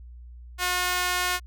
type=tone with high-pass filter; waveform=sawtooth; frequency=360.3 Hz; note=F#4; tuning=46 cents flat; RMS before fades=-26 dBFS; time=0.58-1.4 s; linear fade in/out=50 ms; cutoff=1200 Hz; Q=0.89; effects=added 60 Hz sine -41 dBFS peak until 1.46 s